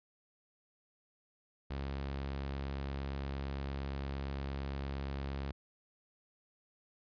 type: tone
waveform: sawtooth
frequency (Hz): 68.7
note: C#2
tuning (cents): -15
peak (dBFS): -33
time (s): 1.7-5.52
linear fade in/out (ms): 10
effects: resampled to 11025 Hz